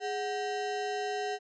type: ring-modulated tone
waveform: square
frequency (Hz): 578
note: D5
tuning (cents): -28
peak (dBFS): -29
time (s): 0-1.39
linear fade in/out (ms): 50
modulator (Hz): 162
effects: resampled to 16000 Hz